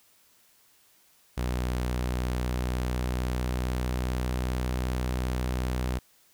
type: tone with pitch glide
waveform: sawtooth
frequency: 61.74 to 62.64 Hz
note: B1 to B1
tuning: 0 to +25 cents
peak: -23 dBFS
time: 1.37-5.99 s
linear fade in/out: 10 ms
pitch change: +25 cents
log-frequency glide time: 1.78-4.74 s
effects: white hiss -62 dBFS RMS until 6.33 s